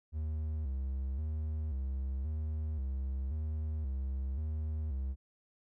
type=tone with vibrato; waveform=triangle; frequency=71.8 Hz; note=D2; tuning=39 cents flat; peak=-31 dBFS; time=0.12-5.16 s; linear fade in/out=50 ms; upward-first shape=square; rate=0.94 Hz; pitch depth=130 cents each way; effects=none